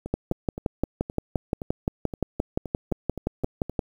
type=two click trains; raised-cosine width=2 ms; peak=-19 / -10 dBFS; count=15 / 22; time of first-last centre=0.06-3.696 / 0.14-3.792 s; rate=3.85 / 5.75 Hz; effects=8-bit